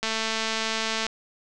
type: click train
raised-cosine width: 0.2 ms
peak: -10 dBFS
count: 231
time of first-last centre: 0.03-1.066 s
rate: 222 Hz
effects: resampled to 24000 Hz + 8-bit